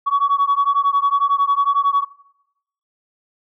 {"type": "beating tone pair", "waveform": "sine", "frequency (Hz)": [1120, 1131], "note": ["C#6", "C#6"], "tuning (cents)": [18, 34], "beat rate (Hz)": 11, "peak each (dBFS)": -16, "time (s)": [0.06, 2.05], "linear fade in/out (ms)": 20, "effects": ["noise-tail reverb RT60 0.8 s tail -19 dB re dry", "tanh soft clip ceiling -9 dBFS"]}